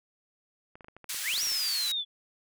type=clicks; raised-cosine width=0.5 ms; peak=-33 dBFS; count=12; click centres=0.755 / 0.808 / 0.845 / 0.884 / 0.966 / 1.043 / 1.145 / 1.337 / 1.379 / 1.432 / 1.47 / 1.518 s
type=band-pass noise; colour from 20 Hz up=white; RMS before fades=-35 dBFS; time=1.09-1.92 s; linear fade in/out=5 ms; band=1700 to 12000 Hz; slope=12 dB/octave
type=exponential two-way sweep; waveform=sine; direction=up then down; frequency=1493 to 5820 to 3398 Hz; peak=-28 dBFS; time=1.23-2.05 s; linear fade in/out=50 ms; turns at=1.42 s
effects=none